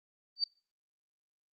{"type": "tone with exponential growth", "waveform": "sine", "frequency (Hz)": 4612, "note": "D8", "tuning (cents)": -32, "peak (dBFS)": -23, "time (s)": [0.36, 0.44], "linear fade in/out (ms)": 5, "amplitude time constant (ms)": 16, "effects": ["noise-tail reverb RT60 0.4 s tail -26 dB re dry", "Opus 24 kbps"]}